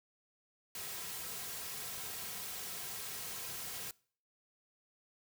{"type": "noise with comb filter", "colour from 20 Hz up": "white", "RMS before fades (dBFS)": -43, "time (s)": [0.75, 3.91], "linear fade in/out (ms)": 2, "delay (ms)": 3.4, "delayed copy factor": -0.5, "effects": ["noise-tail reverb RT60 0.5 s tail -24 dB re dry"]}